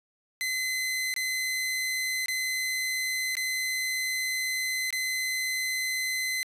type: tone with dropouts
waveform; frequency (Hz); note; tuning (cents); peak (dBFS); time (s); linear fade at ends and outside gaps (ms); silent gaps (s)
sawtooth; 2042; C7; -43; -24; 0.41-6.43; 0; 1.14-1.163 / 2.259-2.283 / 3.353-3.369 / 4.905-4.927
effects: resampled to 32000 Hz

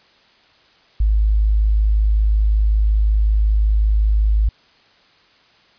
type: tone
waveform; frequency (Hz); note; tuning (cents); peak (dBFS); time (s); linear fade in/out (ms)
sine; 52.7; G#1; +26; -12; 1-4.49; 5
effects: white hiss -53 dBFS RMS until 5.78 s + resampled to 11025 Hz

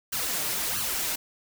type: noise with flanger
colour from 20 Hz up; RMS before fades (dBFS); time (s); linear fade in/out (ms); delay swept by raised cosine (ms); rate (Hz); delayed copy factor
white; -29; 0.12-1.16; 10; 0.67 to 6.57; 1.5; +0.75
effects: none

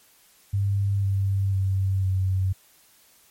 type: tone with pitch steps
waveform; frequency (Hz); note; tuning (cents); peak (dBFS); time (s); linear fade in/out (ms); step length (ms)
sine; 99.6 / 97.83 / 96.1 / 94.39; G2 / G2 / G2 / F#2; +28 / -3 / -34 / +35; -20; 0.53-2.53; 10; 500
effects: white hiss -57 dBFS RMS until 3.3 s + MP3 64 kbps

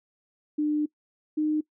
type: tone pair in turn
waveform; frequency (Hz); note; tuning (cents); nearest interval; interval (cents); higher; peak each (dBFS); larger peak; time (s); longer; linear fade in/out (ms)
sine; 300 / 305.8; D4 / D#4; +37 / -30; unison; 33; second; -22; neither; 0.58-0.86 / 1.37-1.61; first; 10
effects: noise-tail reverb RT60 0.1 s tail -21 dB re dry

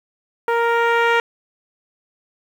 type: tone with low-pass filter sweep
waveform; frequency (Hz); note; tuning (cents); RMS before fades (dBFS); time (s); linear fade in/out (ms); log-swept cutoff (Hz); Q
10% pulse; 466.6; A#4; +2; -17; 0.48-1.2; 2; 1100 to 2400; 0.73
effects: 7-bit

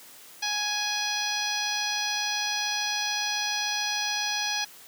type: harmonic tone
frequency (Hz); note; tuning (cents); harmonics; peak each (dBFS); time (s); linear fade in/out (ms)
833; G#5; +5; 1 / 2 / 3 / 4 / 5 / 6 / 7; -34 / -34 / -34 / -34 / -34 / -34 / -34; 0.42-4.65; 10
effects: white hiss -49 dBFS RMS until 4.87 s + high-pass 150 Hz 12 dB/octave

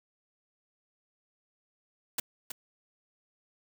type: noise with echo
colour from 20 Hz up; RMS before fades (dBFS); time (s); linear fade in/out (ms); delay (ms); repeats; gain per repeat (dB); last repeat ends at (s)
white; -30; 2.18-2.2; 5; 320; 1; -8; 2.52
effects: none

